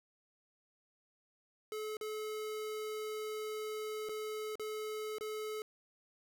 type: tone with dropouts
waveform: square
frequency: 430 Hz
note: A4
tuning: 40 cents flat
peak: -39 dBFS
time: 1.72-5.62 s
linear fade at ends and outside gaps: 1 ms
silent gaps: 1.969-2.011 / 4.088-4.093 / 4.555-4.596 / 5.184-5.209 s
effects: none